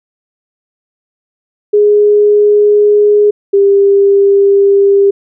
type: tone pair in turn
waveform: sine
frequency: 415.3 / 398.2 Hz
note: G#4 / G4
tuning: 0 / +27 cents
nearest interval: minor second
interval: 73 cents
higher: first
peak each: -4 dBFS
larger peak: neither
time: 1.73-3.31 / 3.53-5.11 s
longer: neither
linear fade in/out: 10 ms
effects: none

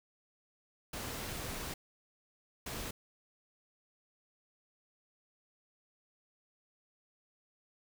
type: noise bursts at uneven times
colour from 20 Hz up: pink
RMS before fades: -41 dBFS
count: 2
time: 0.93-1.74 / 2.66-2.91 s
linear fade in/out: 5 ms
effects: none

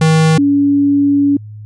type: tone pair in turn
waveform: square / sine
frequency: 159.1 / 283.5 Hz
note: D#3 / C#4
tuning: +39 / +39 cents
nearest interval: minor seventh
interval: 1000 cents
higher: second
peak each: -8 dBFS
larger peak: neither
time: 0.01-0.38 / 0.38-1.37 s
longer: second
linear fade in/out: 5 ms
effects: added 106 Hz sine -28 dBFS peak until 1.65 s + resampled to 22050 Hz

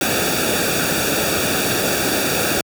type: noise with comb filter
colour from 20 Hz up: pink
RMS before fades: -19 dBFS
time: 0.01-2.61 s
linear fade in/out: 2 ms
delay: 0.97 ms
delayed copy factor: -0.75
effects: high-pass 80 Hz 12 dB/octave

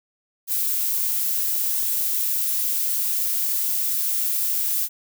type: noise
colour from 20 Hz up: violet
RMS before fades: -23 dBFS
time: 0.47-4.89 s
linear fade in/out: 50 ms
effects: none

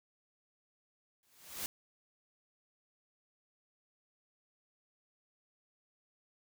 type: noise with exponential growth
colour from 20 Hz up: white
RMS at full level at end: -36 dBFS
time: 1.23-1.66 s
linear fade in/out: 1 ms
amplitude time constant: 92 ms
effects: none

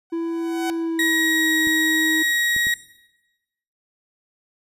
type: tone with exponential growth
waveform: sawtooth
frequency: 751 Hz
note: F#5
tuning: 26 cents sharp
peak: -19 dBFS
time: 0.1-0.7 s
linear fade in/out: 0 ms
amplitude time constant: 130 ms
type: tone with pitch glide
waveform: triangle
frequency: 332.7 to 317.7 Hz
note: E4 to D#4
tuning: +16 to +36 cents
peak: -20 dBFS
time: 0.12-2.23 s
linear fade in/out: 10 ms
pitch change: -80 cents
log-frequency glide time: 0.68-1.56 s
type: tone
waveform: 35% pulse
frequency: 1897 Hz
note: A#6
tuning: 30 cents sharp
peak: -17 dBFS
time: 0.99-2.74 s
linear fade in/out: 2 ms
type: clicks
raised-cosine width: 3 ms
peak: -23 dBFS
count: 3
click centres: 1.672 / 2.564 / 2.669 s
effects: noise-tail reverb RT60 1.0 s tail -17 dB re dry + resampled to 32000 Hz

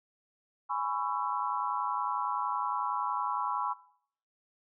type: chord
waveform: sine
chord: C# minor seventh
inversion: second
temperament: just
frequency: 831.5 / 997.9 / 1108.7 / 1330.5 Hz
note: G#5 / B5 / C#6 / E6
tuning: +2 / +18 / 0 / +16 cents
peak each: -36 / -34 / -34 / -38 dBFS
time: 0.69-3.74 s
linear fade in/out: 20 ms
effects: noise-tail reverb RT60 0.6 s tail -19 dB re dry

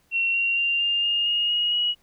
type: tone with pitch steps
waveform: sine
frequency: 2728 / 2753 / 2779 / 2805 / 2831 / 2857 / 2884 / 2910 Hz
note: F7 / F7 / F7 / F7 / F7 / F7 / F#7 / F#7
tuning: -41 / -25 / -9 / +7 / +23 / +39 / -45 / -29 cents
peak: -20 dBFS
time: 0.11-1.95 s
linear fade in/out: 50 ms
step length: 230 ms
effects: pink hiss -64 dBFS RMS until 2.02 s

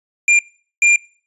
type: tone bursts at uneven times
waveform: square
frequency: 2394 Hz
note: D7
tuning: 33 cents sharp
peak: -10 dBFS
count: 2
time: 0.28-0.39 / 0.82-0.96 s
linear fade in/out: 2 ms
effects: noise-tail reverb RT60 0.4 s tail -20 dB re dry + resampled to 24000 Hz

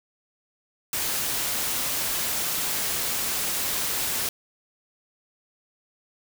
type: noise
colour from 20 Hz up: white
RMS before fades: -27 dBFS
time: 0.93-4.29 s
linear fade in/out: 2 ms
effects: none

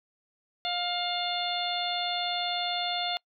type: harmonic tone with a mistuned harmonic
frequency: 708 Hz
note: F5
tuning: 23 cents sharp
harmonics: 1 / 2 / 3 / 4 / 5 / 6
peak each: -32 / -40 / -39 / -37 / -32 / -37 dBFS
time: 0.65-3.17 s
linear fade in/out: 0 ms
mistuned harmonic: 2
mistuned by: -16 cents
effects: noise-tail reverb RT60 0.1 s tail -26 dB re dry

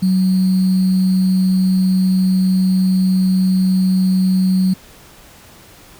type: tone with sample-and-hold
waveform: sine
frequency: 186.7 Hz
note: F#3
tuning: 16 cents sharp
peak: -11 dBFS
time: 0.02-4.74 s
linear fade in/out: 10 ms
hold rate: 4410 Hz
effects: pink hiss -43 dBFS RMS until 5.99 s

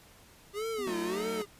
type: tone with vibrato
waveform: square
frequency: 392 Hz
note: G4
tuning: in tune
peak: -33 dBFS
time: 0.53-1.46 s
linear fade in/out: 50 ms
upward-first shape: sine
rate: 1.6 Hz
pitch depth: 250 cents each way
type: tone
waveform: triangle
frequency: 250 Hz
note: B3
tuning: 21 cents sharp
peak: -38 dBFS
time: 0.78-0.91 s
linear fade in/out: 10 ms
type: chord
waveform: sawtooth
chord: D# diminished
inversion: first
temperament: just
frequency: 186.68 / 224 / 311.1 Hz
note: F#3 / A3 / D#4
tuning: +16 / +31 / 0 cents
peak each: -37 / -35 / -39 dBFS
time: 0.87-1.42 s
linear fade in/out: 0 ms
effects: pink hiss -57 dBFS RMS until 1.59 s + resampled to 32000 Hz

